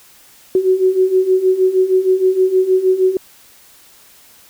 sine beating tone pair, 370 / 376.4 Hz, F#4 / F#4, 0 / +30 cents, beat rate 6.4 Hz, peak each -16 / -12 dBFS, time 0.55-3.17 s, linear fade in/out 2 ms, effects white hiss -46 dBFS RMS until 4.49 s

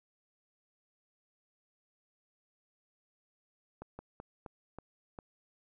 slowing click train, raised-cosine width 1 ms, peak -30 dBFS, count 6, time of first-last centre 3.82-5.188 s, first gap 170 ms, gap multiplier 1.24, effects none

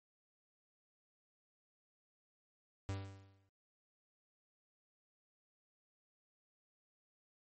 45% pulse tone with exponential decay, 97.6 Hz, G2, 7 cents flat, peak -36 dBFS, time 2.89-3.49 s, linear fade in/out 0 ms, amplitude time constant 130 ms, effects MP3 32 kbps

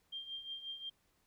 sine tone with tremolo, 3186 Hz, G7, 27 cents sharp, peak -39 dBFS, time 0.12-0.9 s, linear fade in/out 10 ms, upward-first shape triangle, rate 5.6 Hz, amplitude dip 75%, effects pink hiss -75 dBFS RMS until 1.26 s

